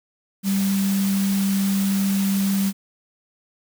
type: tone in noise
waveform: sine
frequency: 196 Hz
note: G3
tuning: in tune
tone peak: -18 dBFS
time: 0.43-2.73 s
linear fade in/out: 50 ms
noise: white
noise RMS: -31 dBFS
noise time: 0.43-2.73 s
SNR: +10 dB
effects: none